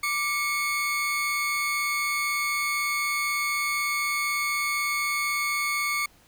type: tone pair together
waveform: 40% pulse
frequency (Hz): 1174 / 2192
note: D6 / C#7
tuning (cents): -1 / -20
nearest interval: major seventh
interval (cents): 1081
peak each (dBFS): -29 / -25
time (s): 0.03-6.06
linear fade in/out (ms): 5
effects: pink hiss -58 dBFS RMS until 6.27 s